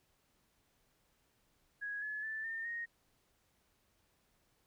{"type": "tone with pitch steps", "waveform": "sine", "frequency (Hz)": [1661.2, 1709.9, 1760, 1811.6, 1864.6], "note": ["G#6", "A6", "A6", "A#6", "A#6"], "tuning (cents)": [0, -50, 0, -50, 0], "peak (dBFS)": -38, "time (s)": [1.81, 2.86], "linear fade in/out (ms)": 20, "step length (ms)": 210, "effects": ["pink hiss -75 dBFS RMS until 4.66 s"]}